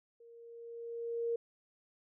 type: tone with level ramp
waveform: sine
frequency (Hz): 466.2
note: A#4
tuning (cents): 0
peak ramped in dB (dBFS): -55 to -30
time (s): 0.2-1.36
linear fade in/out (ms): 5
effects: none